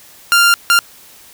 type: tone bursts at uneven times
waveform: sawtooth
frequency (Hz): 1394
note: F6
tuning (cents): -4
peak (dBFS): -4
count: 2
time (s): 0.32-0.54 / 0.7-0.79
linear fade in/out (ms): 0
effects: white hiss -42 dBFS RMS until 1.33 s